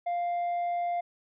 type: tone with tanh clipping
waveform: sine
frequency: 698.5 Hz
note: F5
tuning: in tune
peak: -28 dBFS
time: 0.06-1.01 s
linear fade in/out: 10 ms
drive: 3 dB
effects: none